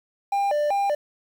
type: tone with vibrato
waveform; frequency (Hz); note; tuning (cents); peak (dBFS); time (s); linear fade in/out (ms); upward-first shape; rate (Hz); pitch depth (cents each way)
triangle; 688; F5; -26; -18; 0.32-0.95; 5; square; 2.6; 260
effects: 8-bit